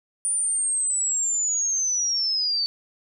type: linear sweep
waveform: sine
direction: down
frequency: 9390 to 4500 Hz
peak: -21 dBFS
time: 0.25-2.66 s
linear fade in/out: 0 ms
effects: none